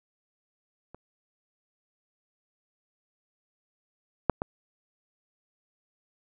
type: clicks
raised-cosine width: 1 ms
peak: -30 / -6 / -15 dBFS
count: 3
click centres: 0.946 / 4.297 / 4.419 s
effects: none